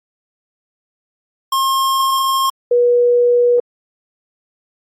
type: tone pair in turn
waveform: square / sine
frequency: 1071 / 484.3 Hz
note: C6 / B4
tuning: +40 / -34 cents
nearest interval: octave + major second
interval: 1374 cents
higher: first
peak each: -14 / -9 dBFS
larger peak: second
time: 1.52-2.5 / 2.71-3.6 s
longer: first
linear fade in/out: 5 ms
effects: AAC 48 kbps